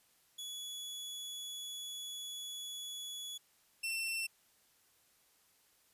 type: tone pair in turn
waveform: sawtooth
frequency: 3394 / 2694 Hz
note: G#7 / E7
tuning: +37 / +37 cents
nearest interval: major third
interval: 400 cents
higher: first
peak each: -39 / -32 dBFS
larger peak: second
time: 0.38-3.38 / 3.83-4.27 s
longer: first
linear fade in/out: 10 ms
effects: white hiss -70 dBFS RMS until 5.93 s + resampled to 32000 Hz